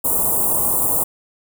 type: band-stop noise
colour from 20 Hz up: white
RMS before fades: -18 dBFS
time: 0.04-1.04 s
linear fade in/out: 10 ms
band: 1100 to 8200 Hz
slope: 48 dB/octave
effects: none